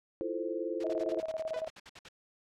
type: chord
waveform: sine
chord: F major seventh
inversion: third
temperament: equal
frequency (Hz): 329.6 / 349.2 / 440 / 523.3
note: E4 / F4 / A4 / C5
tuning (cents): 0 / 0 / 0 / 0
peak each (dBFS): -38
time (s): 0.21-1.2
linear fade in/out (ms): 0
type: noise bursts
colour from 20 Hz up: white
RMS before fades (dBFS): -45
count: 14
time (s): 0.8-2.087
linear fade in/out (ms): 5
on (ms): 39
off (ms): 57
type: tone with tremolo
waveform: sine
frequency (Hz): 639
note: D#5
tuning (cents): +46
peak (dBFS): -31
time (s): 0.84-1.68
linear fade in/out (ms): 2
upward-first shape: square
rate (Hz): 18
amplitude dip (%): 70
type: tone with exponential decay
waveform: sawtooth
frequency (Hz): 497.9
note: B4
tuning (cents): +14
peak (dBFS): -32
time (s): 1.54-1.68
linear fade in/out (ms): 1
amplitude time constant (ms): 30
effects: low-pass 4000 Hz 12 dB/octave